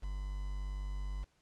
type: tone with quantisation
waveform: triangle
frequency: 49 Hz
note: G1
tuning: in tune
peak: -34 dBFS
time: 0.02-1.25 s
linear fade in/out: 20 ms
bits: 9
effects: pink hiss -73 dBFS RMS until 1.41 s + low-pass 8000 Hz 12 dB/octave